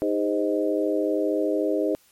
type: harmonic tone with a mistuned harmonic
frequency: 103.83 Hz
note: G#2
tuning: in tune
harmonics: 3 / 4 / 5 / 6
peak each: -25 / -26 / -27 / -28 dBFS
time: 0.02-1.95 s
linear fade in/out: 0 ms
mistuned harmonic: 4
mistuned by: -45 cents
effects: white hiss -59 dBFS RMS until 2.11 s + MP3 64 kbps